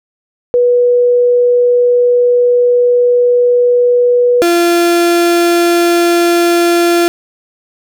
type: tone pair in turn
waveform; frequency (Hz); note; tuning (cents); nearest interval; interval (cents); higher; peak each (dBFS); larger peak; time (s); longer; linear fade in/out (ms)
sine / 35% pulse; 488.1 / 344.1; B4 / F4; -20 / -26; tritone; 606; first; -6; neither; 0.54-4.42 / 4.42-7.08; first; 0
effects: none